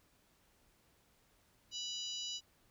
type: harmonic tone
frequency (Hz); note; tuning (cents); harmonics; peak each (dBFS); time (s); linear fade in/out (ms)
982; B5; -10; 3 / 4 / 5 / 6 / 7; -43 / -45 / -47 / -49 / -50; 1.71-2.41; 50
effects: pink hiss -71 dBFS RMS until 2.7 s